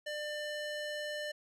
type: tone with band-pass filter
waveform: square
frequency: 597 Hz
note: D5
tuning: 28 cents sharp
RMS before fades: -39 dBFS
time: 0.06-1.32 s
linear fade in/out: 10 ms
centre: 2400 Hz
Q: 0.57
effects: none